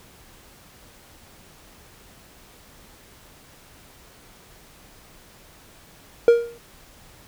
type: tone with exponential decay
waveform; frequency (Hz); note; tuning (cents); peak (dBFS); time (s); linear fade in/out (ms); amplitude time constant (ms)
triangle; 469.9; A#4; +14; -5; 6.28-6.58; 1; 64
effects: pink hiss -50 dBFS RMS until 7.27 s